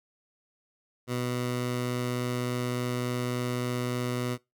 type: tone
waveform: 15% pulse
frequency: 123.47 Hz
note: B2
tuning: in tune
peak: -22 dBFS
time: 1.07-4.38 s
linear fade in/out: 50 ms
effects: noise-tail reverb RT60 0.2 s tail -21 dB re dry